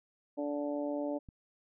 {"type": "harmonic tone", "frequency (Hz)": 145.4, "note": "D3", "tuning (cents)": -17, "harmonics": [2, 3, 4, 5, 6], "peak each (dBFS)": [-35, -44, -36, -47, -47], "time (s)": [0.37, 1.19], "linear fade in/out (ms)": 20}
{"type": "click", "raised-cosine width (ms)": 5, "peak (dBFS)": -37, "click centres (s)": 1.288}
{"effects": []}